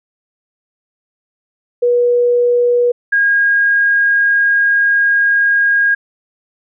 sine tone pair in turn, 484.5 / 1629.7 Hz, B4 / G#6, -33 / -33 cents, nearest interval octave + major sixth, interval 2100 cents, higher second, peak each -9 dBFS, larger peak neither, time 1.82-2.92 / 3.12-5.95 s, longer second, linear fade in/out 10 ms, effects none

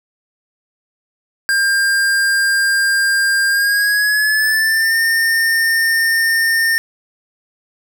square tone with pitch glide, 1600 to 1816.8 Hz, G6 to A#6, +35 to -45 cents, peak -13 dBFS, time 1.49-6.78 s, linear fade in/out 0 ms, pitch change +220 cents, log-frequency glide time 3.48-4.98 s, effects none

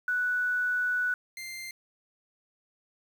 sine / sawtooth tone pair in turn, 1480 / 2093 Hz, F#6 / C7, 0 / 0 cents, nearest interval tritone, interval 600 cents, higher second, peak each -25 / -34 dBFS, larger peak first, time 0.08-1.14 / 1.37-1.71 s, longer first, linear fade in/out 2 ms, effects 9-bit

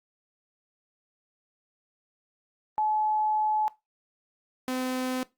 sine / sawtooth tone pair in turn, 857 / 256 Hz, A5 / C4, -46 / -38 cents, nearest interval octave + major sixth, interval 2092 cents, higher first, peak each -23 / -24 dBFS, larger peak first, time 2.78-3.68 / 4.68-5.23 s, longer first, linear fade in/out 0 ms, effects noise-tail reverb RT60 0.2 s tail -19 dB re dry + Opus 32 kbps

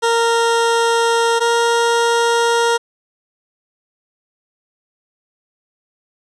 20% pulse tone pair in turn, 463.4 / 467.4 Hz, A#4 / A#4, -10 / +5 cents, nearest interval unison, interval 15 cents, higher second, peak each -8 dBFS, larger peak neither, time 0.02-1.4 / 1.4-2.78 s, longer neither, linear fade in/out 20 ms, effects resampled to 22050 Hz + 8-bit

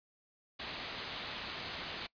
white low-pass noise, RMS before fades -43 dBFS, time 0.59-2.07 s, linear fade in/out 10 ms, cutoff 4500 Hz, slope 48 dB/octave, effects noise-tail reverb RT60 0.1 s tail -22 dB re dry + resampled to 11025 Hz

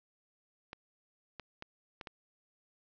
clicks, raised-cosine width 0.3 ms, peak -27 dBFS, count 5, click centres 0.731 / 1.397 / 1.624 / 2.012 / 2.072 s, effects resampled to 16000 Hz + 10-bit

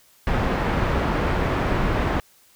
pink low-pass noise, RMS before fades -22 dBFS, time 0.27-2.2 s, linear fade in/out 0 ms, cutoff 1700 Hz, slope 12 dB/octave, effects white hiss -56 dBFS RMS until 2.55 s

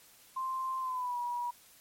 sine tone with pitch glide, 1046.5 to 965.2 Hz, C6 to B5, 0 to -40 cents, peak -32 dBFS, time 0.36-1.51 s, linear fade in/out 10 ms, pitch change -140 cents, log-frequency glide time 0.8-1.18 s, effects white hiss -59 dBFS RMS until 1.8 s + MP3 64 kbps

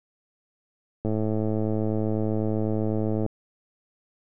click train, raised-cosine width 2 ms, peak -14 dBFS, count 240, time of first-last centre 1.05-3.263 s, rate 108 Hz, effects none

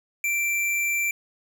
square tone, 2349 Hz, D7, in tune, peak -23 dBFS, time 0.24-1.11 s, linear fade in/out 2 ms, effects none

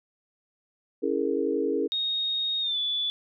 sine chord, A# half-diminished seventh, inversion first, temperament equal with one note detuned, 278.1 / 329.6 / 415.3 / 466.2 Hz, C#4 / E4 / G#4 / A#4, +6 / 0 / 0 / 0 cents, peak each -30 / -30 / -28 / -29 dBFS, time 1.02-1.88 s, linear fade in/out 20 ms
sine tone with pitch glide, 3729 to 3459 Hz, A#7 to A7, 0 to -30 cents, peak -25 dBFS, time 1.92-3.1 s, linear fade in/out 0 ms, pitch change -130 cents, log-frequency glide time 2.61-2.78 s
effects none

